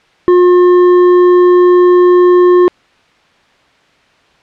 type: tone with hard clipping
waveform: sine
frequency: 357.8 Hz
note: F4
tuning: 42 cents sharp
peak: -5 dBFS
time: 0.28-2.68 s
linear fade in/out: 0 ms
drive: 7 dB
effects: white hiss -49 dBFS RMS until 4.42 s + low-pass 3000 Hz 12 dB/octave